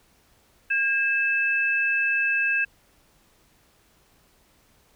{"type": "tone pair together", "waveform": "sine", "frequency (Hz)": [1619, 2621], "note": ["G#6", "E7"], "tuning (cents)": [-45, -11], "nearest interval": "minor sixth", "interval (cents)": 834, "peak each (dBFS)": -23, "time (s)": [0.7, 2.65], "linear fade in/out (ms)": 10, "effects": ["pink hiss -61 dBFS RMS until 4.95 s"]}